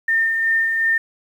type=tone with tremolo; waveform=sine; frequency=1812 Hz; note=A#6; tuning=50 cents flat; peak=-14 dBFS; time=0.08-0.98 s; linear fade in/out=5 ms; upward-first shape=sine; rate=2.7 Hz; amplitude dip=35%; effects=8-bit